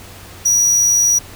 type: tone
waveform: square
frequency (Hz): 5800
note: F#8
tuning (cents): -35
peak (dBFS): -11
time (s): 0.45-1.19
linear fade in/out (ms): 10
effects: added 92 Hz sine -40 dBFS peak until 1.35 s + pink hiss -38 dBFS RMS until 1.35 s